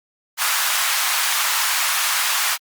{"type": "high-pass noise", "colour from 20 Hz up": "pink", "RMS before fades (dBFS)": -20, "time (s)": [0.37, 2.58], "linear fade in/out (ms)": 50, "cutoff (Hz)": 980, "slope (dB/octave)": 24, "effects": ["Opus 48 kbps"]}